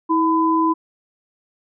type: tone pair together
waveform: sine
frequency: 323 / 1006 Hz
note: E4 / B5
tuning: -35 / +32 cents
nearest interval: octave + minor sixth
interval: 1967 cents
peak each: -17 dBFS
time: 0.09-0.74 s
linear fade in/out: 20 ms
effects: none